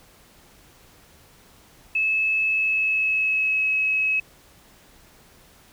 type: tone with pitch glide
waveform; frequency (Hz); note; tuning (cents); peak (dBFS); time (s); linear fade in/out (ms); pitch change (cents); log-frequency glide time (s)
sine; 2600 to 2567; E7 to E7; -24 to -47; -19; 1.95-4.2; 5; -23; 2.47-3.69
effects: pink hiss -53 dBFS RMS until 5.72 s